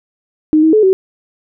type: tone with pitch steps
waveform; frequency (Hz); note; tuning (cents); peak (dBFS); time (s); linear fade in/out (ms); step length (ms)
sine; 309 / 318 / 430.1 / 379.5; D#4 / D#4 / A4 / F#4; -12 / +38 / -39 / +44; -6; 0.53-0.93; 0; 100
effects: none